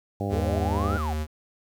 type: harmonic tone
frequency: 100.1 Hz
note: G2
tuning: 37 cents sharp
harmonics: 1 / 2 / 3 / 4 / 5 / 6 / 7 / 8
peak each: -29 / -32 / -34 / -35 / -36 / -37 / -37 / -38 dBFS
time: 0.2-0.98 s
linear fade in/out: 5 ms
type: tone with pitch glide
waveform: square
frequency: 79.4 to 76.87 Hz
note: D#2 to D#2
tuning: +36 to -20 cents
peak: -27 dBFS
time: 0.29-1.27 s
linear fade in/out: 50 ms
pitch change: -56 cents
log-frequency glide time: 0.61-0.98 s
type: exponential two-way sweep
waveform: sine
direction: up then down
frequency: 411 to 1462 to 696 Hz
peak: -30 dBFS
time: 0.33-1.13 s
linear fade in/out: 0 ms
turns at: 0.97 s
effects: 9-bit